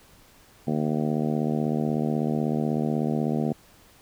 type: harmonic tone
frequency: 76.2 Hz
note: D#2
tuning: 36 cents flat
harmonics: 2 / 3 / 4 / 5 / 6 / 7 / 8 / 9 / 10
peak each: -28 / -26 / -32 / -33 / -35 / -38 / -40 / -37 / -40 dBFS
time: 0.67-3.53 s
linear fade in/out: 5 ms
effects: pink hiss -55 dBFS RMS until 4.01 s

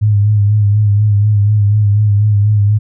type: tone with vibrato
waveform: sine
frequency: 104 Hz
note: G#2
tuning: 3 cents sharp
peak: -7 dBFS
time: 0.01-2.79 s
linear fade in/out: 20 ms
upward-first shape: sine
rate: 4.1 Hz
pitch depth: 45 cents each way
effects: none

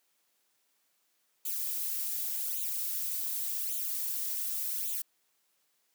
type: noise with flanger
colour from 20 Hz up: violet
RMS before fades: -34 dBFS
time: 1.45-5.02 s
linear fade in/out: 5 ms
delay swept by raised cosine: 0.28 to 4.78 ms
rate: 0.87 Hz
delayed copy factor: +0.9
effects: white hiss -74 dBFS RMS until 5.94 s + high-pass 200 Hz 12 dB/octave

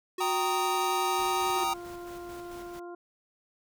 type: tone with vibrato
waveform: square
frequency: 365.8 Hz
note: F#4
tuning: 20 cents flat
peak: -33 dBFS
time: 0.18-1.64 s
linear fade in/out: 5 ms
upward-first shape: triangle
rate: 11 Hz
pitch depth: 16 cents each way
type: chord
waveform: square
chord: Eb major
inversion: first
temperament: just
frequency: 777.8 / 933.4 / 1244.5 Hz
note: G5 / Bb5 / Eb6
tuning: -14 / +2 / 0 cents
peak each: -32 dBFS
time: 0.2-1.74 s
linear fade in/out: 10 ms
type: noise with tremolo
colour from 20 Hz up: pink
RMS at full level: -49 dBFS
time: 1.18-2.8 s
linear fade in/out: 10 ms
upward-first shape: square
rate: 4.5 Hz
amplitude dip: 40%
type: harmonic tone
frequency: 349.2 Hz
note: F4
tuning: in tune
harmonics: 1 / 2 / 3 / 4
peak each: -40 / -46 / -50 / -52 dBFS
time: 1.56-2.95 s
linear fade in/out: 5 ms
effects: none

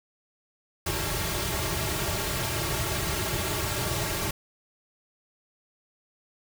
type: noise with comb filter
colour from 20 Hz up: pink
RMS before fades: -29 dBFS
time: 0.86-4.31 s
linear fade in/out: 5 ms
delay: 4 ms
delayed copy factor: -1
effects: none

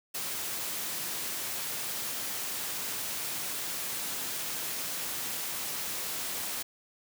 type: high-pass noise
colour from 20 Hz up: white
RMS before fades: -35 dBFS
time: 0.14-6.63 s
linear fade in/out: 10 ms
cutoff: 100 Hz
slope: 12 dB/octave
effects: none

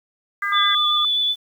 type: harmonic tone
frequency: 403 Hz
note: G4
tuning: 48 cents sharp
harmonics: 3 / 4 / 5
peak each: -25 / -24 / -26 dBFS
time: 0.42-0.75 s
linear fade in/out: 5 ms
type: tone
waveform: sine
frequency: 1210 Hz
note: D#6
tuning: 49 cents flat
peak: -21 dBFS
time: 0.52-1.05 s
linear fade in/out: 2 ms
type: tone with vibrato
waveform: sine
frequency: 3469 Hz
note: A7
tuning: 25 cents flat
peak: -17 dBFS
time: 0.52-1.36 s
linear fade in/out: 50 ms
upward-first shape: sine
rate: 7.8 Hz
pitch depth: 12 cents each way
effects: 8-bit

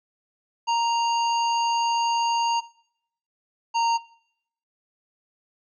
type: tone pair in turn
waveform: square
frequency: 932.3 / 926.4 Hz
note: A#5 / A#5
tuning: 0 / -11 cents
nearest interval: unison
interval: 11 cents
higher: first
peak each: -21 dBFS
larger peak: neither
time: 0.67-2.61 / 3.74-3.98 s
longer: first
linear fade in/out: 20 ms
effects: noise-tail reverb RT60 0.7 s tail -20 dB re dry + resampled to 16000 Hz

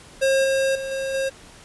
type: tone with level steps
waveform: square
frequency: 537 Hz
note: C5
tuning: 45 cents sharp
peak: -17 / -19 / -28 / -25 / -22 dBFS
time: 0.21-1.3 s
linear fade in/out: 20 ms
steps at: 0.44 / 0.75 / 0.91 / 1.14 s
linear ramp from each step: 5 ms
effects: pink hiss -46 dBFS RMS until 1.64 s + resampled to 24000 Hz

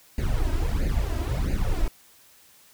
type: noise with flanger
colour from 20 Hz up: brown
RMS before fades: -24 dBFS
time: 0.18-1.88 s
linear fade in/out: 2 ms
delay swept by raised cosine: 0.44 to 3.14 ms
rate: 1.5 Hz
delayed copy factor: +0.9
effects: white hiss -55 dBFS RMS until 2.73 s

